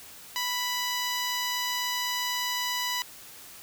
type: tone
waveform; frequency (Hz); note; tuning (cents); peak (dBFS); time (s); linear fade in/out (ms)
10% pulse; 987.8; B5; 0; -19; 0.36-3.02; 0
effects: white hiss -47 dBFS RMS until 3.62 s